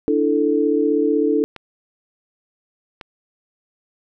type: chord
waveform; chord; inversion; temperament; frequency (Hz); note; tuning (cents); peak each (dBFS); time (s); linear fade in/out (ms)
sine; D suspended second; none; equal; 293.7 / 329.6 / 440; D4 / E4 / A4; 0 / 0 / 0; -19 / -21 / -18; 0.08-1.44; 0
type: clicks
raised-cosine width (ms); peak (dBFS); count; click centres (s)
0.3; -18; 2; 1.563 / 3.012
effects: none